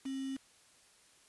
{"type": "tone with quantisation", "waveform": "sine", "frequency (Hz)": 268.2, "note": "C4", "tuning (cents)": 43, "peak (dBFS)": -36, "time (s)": [0.05, 0.37], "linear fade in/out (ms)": 10, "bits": 8, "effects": ["white hiss -64 dBFS RMS until 1.28 s", "resampled to 24000 Hz"]}